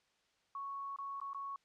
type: tone with dropouts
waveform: sine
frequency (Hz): 1108.7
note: C#6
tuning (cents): 0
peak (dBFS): -40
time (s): 0.55-1.56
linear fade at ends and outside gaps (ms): 2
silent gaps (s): 0.962-0.986 / 1.201-1.214 / 1.333-1.346
effects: white hiss -75 dBFS RMS until 1.64 s + low-pass 5000 Hz 12 dB/octave